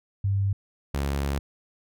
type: tone pair in turn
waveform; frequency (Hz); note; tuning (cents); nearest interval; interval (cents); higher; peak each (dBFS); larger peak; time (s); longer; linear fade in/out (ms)
sine / sawtooth; 98.7 / 69.96; G2 / C#2; +12 / +17; tritone; 595; first; -21 / -21; neither; 0.24-0.53 / 0.94-1.39; second; 5
effects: none